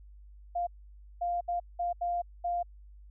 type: tone bursts at uneven times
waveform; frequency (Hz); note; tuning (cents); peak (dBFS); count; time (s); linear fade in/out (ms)
sine; 699; F5; +1; -28; 6; 0.55-0.67 / 1.21-1.41 / 1.48-1.6 / 1.79-1.93 / 2.01-2.22 / 2.44-2.63; 10
effects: added 50 Hz sine -49 dBFS peak until 3.1 s